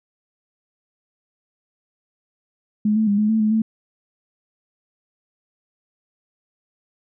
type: tone with pitch steps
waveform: sine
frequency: 211.4 / 218.9 / 202.8 / 212.2 / 221 / 214.5 / 220.9 Hz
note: G#3 / A3 / G#3 / G#3 / A3 / A3 / A3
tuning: +31 / -9 / -41 / +38 / +8 / -44 / +7 cents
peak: -15 dBFS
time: 2.85-3.62 s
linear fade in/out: 5 ms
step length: 110 ms
effects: none